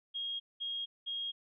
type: tone bursts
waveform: sine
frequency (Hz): 3261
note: G#7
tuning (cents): -32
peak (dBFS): -35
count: 3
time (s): 0.14-1.32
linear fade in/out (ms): 20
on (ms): 260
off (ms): 200
effects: none